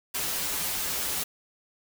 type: noise with comb filter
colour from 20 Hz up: white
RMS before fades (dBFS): -30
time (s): 0.14-1.24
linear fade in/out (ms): 10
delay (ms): 8.6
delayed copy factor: -0.8
effects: none